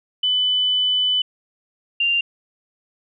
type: tone pair in turn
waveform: sine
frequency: 3000 / 2786 Hz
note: F#7 / F7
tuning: +23 / -5 cents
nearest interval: minor second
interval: 128 cents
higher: first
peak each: -16 dBFS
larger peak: neither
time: 0.23-1.22 / 2-2.21 s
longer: first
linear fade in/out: 5 ms
effects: none